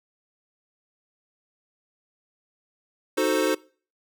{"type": "chord", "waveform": "square", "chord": "D# diminished seventh", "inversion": "none", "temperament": "equal", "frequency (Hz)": [311.1, 370, 440, 523.3], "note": ["D#4", "F#4", "A4", "C5"], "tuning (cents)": [0, 0, 0, 0], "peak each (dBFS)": -27, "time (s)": [3.17, 3.55], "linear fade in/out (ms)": 10, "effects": ["noise-tail reverb RT60 0.4 s tail -22 dB re dry"]}